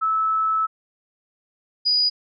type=tone pair in turn; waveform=sine; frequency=1305 / 4918 Hz; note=E6 / D#8; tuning=-18 / -21 cents; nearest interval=octave + major seventh; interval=2297 cents; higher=second; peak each=-18 / -16 dBFS; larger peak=second; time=0.01-0.67 / 1.85-2.1 s; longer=first; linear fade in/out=20 ms; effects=none